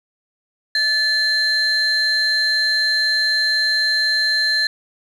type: tone pair together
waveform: sine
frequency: 1738 / 4134 Hz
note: A6 / C8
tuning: -22 / -22 cents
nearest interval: octave + minor third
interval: 1500 cents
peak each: -17 / -16 dBFS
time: 0.75-4.67 s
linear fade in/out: 2 ms
effects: tanh soft clip ceiling -11 dBFS + 8-bit